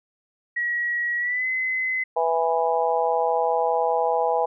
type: tone with pitch glide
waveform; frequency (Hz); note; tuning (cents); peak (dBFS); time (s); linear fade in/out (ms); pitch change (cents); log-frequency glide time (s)
sine; 1913 to 2038; A#6 to C7; +44 to -46; -22; 0.56-2.04; 10; +110; 1.18-1.47
type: harmonic tone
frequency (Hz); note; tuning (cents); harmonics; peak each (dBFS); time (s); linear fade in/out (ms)
164.81; E3; 0; 3 / 4 / 5 / 6; -24 / -25 / -23 / -29; 2.16-4.46; 10
effects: none